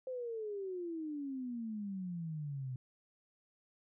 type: exponential sweep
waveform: sine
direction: down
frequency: 523.3 to 125 Hz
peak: -38 dBFS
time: 0.07-2.76 s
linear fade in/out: 2 ms
effects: none